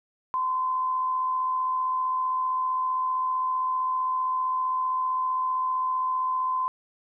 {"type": "tone with amplitude modulation", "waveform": "sine", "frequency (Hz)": 1028, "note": "C6", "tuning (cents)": -31, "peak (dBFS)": -22, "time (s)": [0.34, 6.68], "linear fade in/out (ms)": 0, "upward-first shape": "sine", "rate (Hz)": 75.4, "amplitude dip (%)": 30, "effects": []}